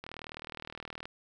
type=click train; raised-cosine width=0.3 ms; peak=-25 dBFS; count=41; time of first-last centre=0.04-1.055 s; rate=39.4 Hz; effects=none